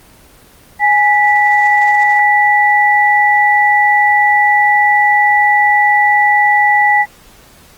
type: tone pair together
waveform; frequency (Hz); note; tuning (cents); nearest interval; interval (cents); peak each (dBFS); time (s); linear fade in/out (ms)
sine; 830.6 / 1964.1; G#5 / B6; 0 / -10; octave + minor third; 1490; -10; 0.79-7.06; 50
effects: pink hiss -43 dBFS RMS until 7.77 s + Opus 24 kbps